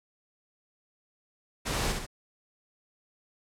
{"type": "noise with echo", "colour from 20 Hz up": "pink", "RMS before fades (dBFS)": -31, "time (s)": [1.65, 1.93], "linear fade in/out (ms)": 20, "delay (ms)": 68, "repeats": 2, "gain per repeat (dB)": -4, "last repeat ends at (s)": 2.066, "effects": ["low-pass 10000 Hz 12 dB/octave"]}